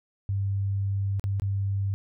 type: tone with dropouts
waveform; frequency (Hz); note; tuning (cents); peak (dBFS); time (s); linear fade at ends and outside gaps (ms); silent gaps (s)
sine; 98.7; G2; +12; -24; 0.29-1.94; 0; 1.196-1.24 / 1.398-1.42
effects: none